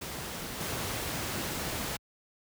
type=noise with level steps; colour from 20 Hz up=pink; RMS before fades=-38 / -34 dBFS; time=0.01-1.97 s; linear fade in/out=10 ms; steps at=0.6 s; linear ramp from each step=5 ms; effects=high-pass 60 Hz 12 dB/octave

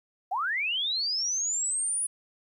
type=linear sweep; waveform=sine; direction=up; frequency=688 to 9956 Hz; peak=-26 dBFS; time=0.31-2.07 s; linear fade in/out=10 ms; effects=11-bit

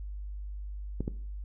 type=clicks; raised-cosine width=3 ms; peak=-19 dBFS; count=2; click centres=1.006 / 1.079 s; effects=noise-tail reverb RT60 0.5 s tail -17 dB re dry + added 50 Hz sine -36 dBFS peak until 1.44 s

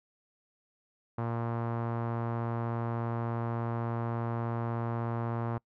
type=tone with low-pass filter; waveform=sawtooth; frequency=116.54 Hz; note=A#2; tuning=in tune; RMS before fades=-33 dBFS; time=1.18-5.58 s; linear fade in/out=5 ms; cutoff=1100 Hz; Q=1.8; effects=noise-tail reverb RT60 0.1 s tail -25 dB re dry

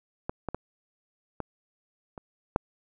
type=clicks; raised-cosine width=1 ms; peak=-16 / -17 / -18 / -18 / -26 / -8 dBFS; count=6; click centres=0.295 / 0.487 / 0.546 / 1.403 / 2.178 / 2.561 s; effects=none

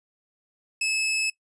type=tone; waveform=sawtooth; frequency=2598 Hz; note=E7; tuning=26 cents flat; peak=-20 dBFS; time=0.81-1.3 s; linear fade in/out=5 ms; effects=noise-tail reverb RT60 0.1 s tail -20 dB re dry + resampled to 24000 Hz

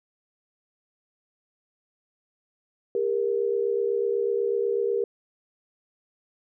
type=tone pair together; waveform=sine; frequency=401.8 / 469.9 Hz; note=G4 / A#4; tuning=+43 / +14 cents; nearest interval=minor third; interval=271 cents; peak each=-25 dBFS; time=2.95-5.04 s; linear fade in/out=2 ms; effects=none

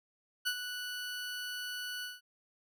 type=tone with ADSR envelope; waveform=20% pulse; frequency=1480 Hz; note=F#6; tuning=in tune; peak=-24 dBFS; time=0.45-2.21 s; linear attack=22 ms; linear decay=68 ms; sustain=-9 dB; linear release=180 ms; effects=none

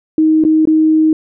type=tone with dropouts; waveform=sine; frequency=314.1 Hz; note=D#4; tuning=16 cents sharp; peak=-7 dBFS; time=0.18-1.13 s; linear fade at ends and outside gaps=2 ms; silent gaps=0.439-0.449 / 0.654-0.673 s; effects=none

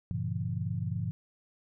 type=chord; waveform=sine; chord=G diminished seventh; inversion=none; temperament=just; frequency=98 / 117.6 / 141.12 / 169.34 Hz; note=G2 / Bb2 / Db3 / Fb3; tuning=0 / +16 / +31 / +47 cents; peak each=-35 / -35 / -38 / -36 dBFS; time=0.11-1.11 s; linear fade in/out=0 ms; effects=none

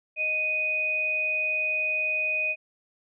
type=tone pair together; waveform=sine; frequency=622.2 / 2489 Hz; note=D#5 / D#7; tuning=0 / 0 cents; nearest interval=2 octaves; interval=2400 cents; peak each=-36 / -24 dBFS; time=0.16-2.56 s; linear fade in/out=50 ms; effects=none

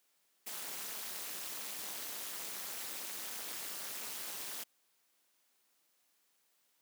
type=noise with amplitude modulation; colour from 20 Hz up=white; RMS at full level=-39 dBFS; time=0.46-4.64 s; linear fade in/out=10 ms; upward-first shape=sine; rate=216 Hz; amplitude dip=90%; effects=white hiss -75 dBFS RMS until 6.81 s + high-pass 200 Hz 12 dB/octave

